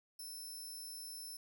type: tone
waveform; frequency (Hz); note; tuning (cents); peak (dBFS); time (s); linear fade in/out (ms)
15% pulse; 5310; E8; +12; -40; 0.19-1.37; 5
effects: 12-bit